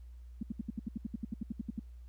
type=tone bursts; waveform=sine; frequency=220 Hz; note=A3; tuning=in tune; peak=-32 dBFS; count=16; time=0.41-1.795 s; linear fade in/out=5 ms; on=20 ms; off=71 ms; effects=added 60 Hz sine -47 dBFS peak until 2.08 s + pink hiss -75 dBFS RMS until 2.08 s